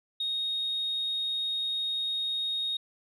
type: tone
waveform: sine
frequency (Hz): 3729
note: A#7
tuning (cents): 0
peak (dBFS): -27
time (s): 0.2-2.77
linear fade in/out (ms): 5
effects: tanh soft clip ceiling -24 dBFS